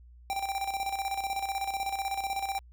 square tone with tremolo, 785 Hz, G5, 2 cents sharp, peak -29 dBFS, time 0.3-2.59 s, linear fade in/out 0 ms, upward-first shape square, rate 16 Hz, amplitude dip 60%, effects added 60 Hz sine -50 dBFS peak until 2.72 s

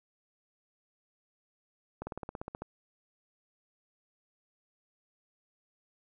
slowing click train, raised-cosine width 1 ms, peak -24 dBFS, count 11, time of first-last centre 2.02-2.62 s, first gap 50 ms, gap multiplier 1.04, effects none

